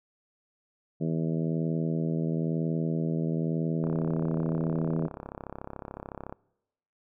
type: harmonic tone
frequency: 81 Hz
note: E2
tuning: 30 cents flat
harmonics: 2 / 3 / 4 / 5 / 6 / 7 / 8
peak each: -28 / -33 / -35 / -37 / -41 / -43 / -44 dBFS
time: 1-5.08 s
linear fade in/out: 20 ms
type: click train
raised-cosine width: 1 ms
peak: -24 dBFS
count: 85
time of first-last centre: 3.84-6.325 s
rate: 33.8 Hz
effects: noise-tail reverb RT60 0.9 s tail -24 dB re dry